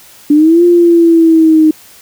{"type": "linear two-way sweep", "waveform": "sine", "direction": "up then down", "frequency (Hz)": [289.2, 350.6, 309.9], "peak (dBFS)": -3, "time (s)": [0.3, 1.71], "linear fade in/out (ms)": 5, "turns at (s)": 0.64, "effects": ["white hiss -39 dBFS RMS until 2.01 s"]}